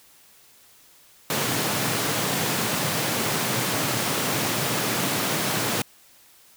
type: high-pass noise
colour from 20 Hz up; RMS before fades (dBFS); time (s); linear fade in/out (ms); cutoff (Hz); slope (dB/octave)
pink; -25; 1.3-5.82; 2; 110; 48
effects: white hiss -54 dBFS RMS until 6.56 s